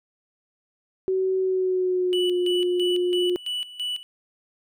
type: tone with pitch glide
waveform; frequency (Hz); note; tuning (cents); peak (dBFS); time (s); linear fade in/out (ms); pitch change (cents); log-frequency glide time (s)
sine; 377.4 to 357.5; F#4 to F4; +34 to +41; -20; 1.08-3.36; 0; -93; 1.39-2.36
type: tone with tremolo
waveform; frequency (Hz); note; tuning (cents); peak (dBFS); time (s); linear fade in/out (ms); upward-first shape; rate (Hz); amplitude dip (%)
triangle; 2960; F#7; 0; -24; 2.13-4.03; 0; square; 3; 80
effects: none